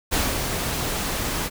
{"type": "noise with ADSR envelope", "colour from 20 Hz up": "pink", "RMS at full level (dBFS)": -21, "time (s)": [0.11, 1.5], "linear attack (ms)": 27, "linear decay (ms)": 200, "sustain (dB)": -5, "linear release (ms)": 41, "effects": []}